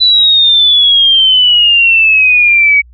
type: exponential sweep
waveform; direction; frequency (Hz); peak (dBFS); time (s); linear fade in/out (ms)
sine; down; 3995 to 2248; -4; 0-2.82; 20
effects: added 60 Hz sine -36 dBFS peak until 2.93 s